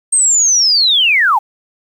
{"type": "linear sweep", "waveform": "sine", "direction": "down", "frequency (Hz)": [8540, 774], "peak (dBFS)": -8, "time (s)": [0.12, 1.39], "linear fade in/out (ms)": 10, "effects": ["7-bit"]}